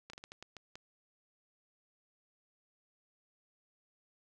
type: slowing click train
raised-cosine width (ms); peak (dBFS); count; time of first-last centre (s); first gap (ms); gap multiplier
0.2; -30; 8; 0.1-0.755; 34; 1.33
effects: none